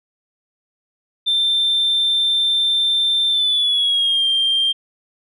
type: tone with pitch glide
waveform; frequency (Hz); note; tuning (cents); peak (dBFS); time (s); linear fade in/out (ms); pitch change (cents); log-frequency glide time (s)
sine; 3570 to 3181; A7 to G7; +24 to +25; -13; 1.26-4.73; 20; -199; 3.29-4.26
effects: tanh soft clip ceiling -11 dBFS